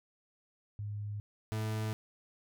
sine / 40% pulse tone pair in turn, 103.7 / 108.78 Hz, G#2 / A2, -2 / -19 cents, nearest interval minor second, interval 83 cents, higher second, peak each -36 / -32 dBFS, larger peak second, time 0.79-1.2 / 1.52-1.93 s, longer neither, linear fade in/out 0 ms, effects none

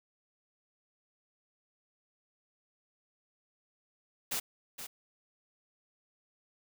white noise with echo, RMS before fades -34 dBFS, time 4.31-4.4 s, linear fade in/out 10 ms, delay 470 ms, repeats 1, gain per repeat -9 dB, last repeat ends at 4.87 s, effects none

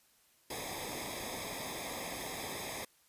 pink noise with comb filter, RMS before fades -41 dBFS, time 0.5-2.85 s, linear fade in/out 5 ms, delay 0.69 ms, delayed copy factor -0.85, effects white hiss -68 dBFS RMS until 3.08 s + resampled to 32000 Hz

